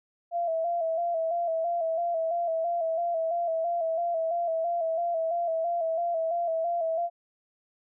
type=tone with vibrato; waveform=sine; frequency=670 Hz; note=E5; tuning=28 cents sharp; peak=-25 dBFS; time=0.31-7.1 s; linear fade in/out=50 ms; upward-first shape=square; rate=3 Hz; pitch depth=49 cents each way; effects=none